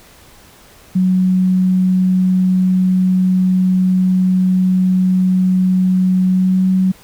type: tone with pitch glide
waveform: sine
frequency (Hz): 185 to 187.15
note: F#3 to F#3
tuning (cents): 0 to +20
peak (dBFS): -10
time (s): 0.95-6.92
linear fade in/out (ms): 10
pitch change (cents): +20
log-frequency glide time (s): 6.29-6.69
effects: pink hiss -44 dBFS RMS until 7.03 s